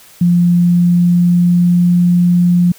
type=tone with pitch glide; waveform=sine; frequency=174.61 to 176.03 Hz; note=F3 to F3; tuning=0 to +14 cents; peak=-7 dBFS; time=0.21-2.72 s; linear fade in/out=5 ms; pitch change=+14 cents; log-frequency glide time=0.53-2.02 s; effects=white hiss -42 dBFS RMS until 2.78 s